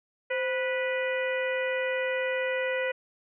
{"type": "harmonic tone with a mistuned harmonic", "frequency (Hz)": 491.6, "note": "B4", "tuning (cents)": -8, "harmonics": [1, 2, 3, 4, 5, 6], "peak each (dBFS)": [-28, -41, -36, -33, -37, -44], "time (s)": [0.3, 2.92], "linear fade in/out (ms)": 10, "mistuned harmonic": 1, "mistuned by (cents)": 90, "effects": []}